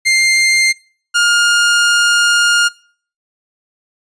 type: tone pair in turn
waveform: sawtooth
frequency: 2102 / 1416.8 Hz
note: C7 / F6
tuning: +7 / +24 cents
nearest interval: perfect fifth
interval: 683 cents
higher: first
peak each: -6 dBFS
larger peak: neither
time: 0.05-0.73 / 1.14-2.69 s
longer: second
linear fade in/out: 20 ms
effects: noise-tail reverb RT60 0.5 s tail -24 dB re dry + resampled to 22050 Hz